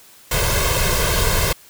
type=noise with comb filter; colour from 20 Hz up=pink; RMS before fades=-18 dBFS; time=0.31-1.53 s; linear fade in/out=5 ms; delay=1.9 ms; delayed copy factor=+0.8; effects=white hiss -47 dBFS RMS until 1.69 s